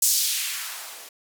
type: noise with band-pass filter sweep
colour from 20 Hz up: violet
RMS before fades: -26 dBFS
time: 0.02-1.09 s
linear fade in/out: 5 ms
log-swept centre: 7300 to 400 Hz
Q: 1.3
effects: none